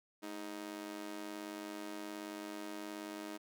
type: tone with amplitude modulation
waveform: sawtooth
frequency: 313.5 Hz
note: D#4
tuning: 13 cents sharp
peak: -35 dBFS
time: 0.22-3.38 s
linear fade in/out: 20 ms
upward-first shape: sine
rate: 98.7 Hz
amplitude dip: 90%
effects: none